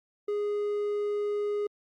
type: tone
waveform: triangle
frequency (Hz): 413.6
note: G#4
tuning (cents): -7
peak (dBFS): -25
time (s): 0.28-1.67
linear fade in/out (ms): 5
effects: Opus 48 kbps